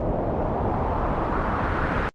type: noise with low-pass filter sweep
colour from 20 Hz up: pink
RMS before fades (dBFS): -24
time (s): 0-2.09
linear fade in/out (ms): 0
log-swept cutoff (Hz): 610 to 1600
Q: 1.9
effects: Opus 32 kbps